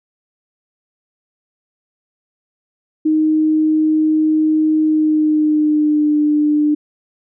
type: tone with pitch glide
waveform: sine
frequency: 311.1 to 298.9 Hz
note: D#4 to D4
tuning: 0 to +31 cents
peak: -11 dBFS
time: 3.05-6.75 s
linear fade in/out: 10 ms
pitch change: -69 cents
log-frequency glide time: 4.82-6.15 s
effects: none